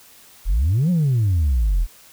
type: exponential two-way sweep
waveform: sine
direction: up then down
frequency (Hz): 37.43 to 185 to 37.43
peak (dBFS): -13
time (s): 0.45-1.87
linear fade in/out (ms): 50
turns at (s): 0.9
effects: tanh soft clip ceiling -13 dBFS + white hiss -48 dBFS RMS until 2.12 s